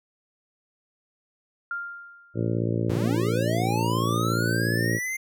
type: tone with exponential decay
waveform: sine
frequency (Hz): 1396.9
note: F6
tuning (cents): 0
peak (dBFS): -26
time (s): 1.71-2.59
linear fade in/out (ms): 2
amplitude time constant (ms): 190
type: harmonic tone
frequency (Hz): 57.1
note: A#1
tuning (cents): -35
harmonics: 2 / 3 / 4 / 5 / 6 / 7 / 8 / 9 / 10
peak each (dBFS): -26 / -30 / -33 / -33 / -31 / -35 / -36 / -38 / -39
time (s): 2.34-5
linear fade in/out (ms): 50
type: linear sweep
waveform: square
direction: up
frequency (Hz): 73.3 to 2114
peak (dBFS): -28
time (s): 2.89-5.17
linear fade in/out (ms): 10
effects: none